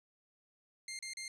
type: tone bursts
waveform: 15% pulse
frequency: 2107 Hz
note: C7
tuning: 12 cents sharp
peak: -35 dBFS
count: 3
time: 0.88-1.28 s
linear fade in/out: 2 ms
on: 110 ms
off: 35 ms
effects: resampled to 24000 Hz